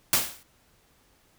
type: noise with exponential decay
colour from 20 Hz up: white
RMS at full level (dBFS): -18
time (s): 0.13-0.43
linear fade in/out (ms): 1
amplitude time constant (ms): 65
effects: pink hiss -63 dBFS RMS until 1.38 s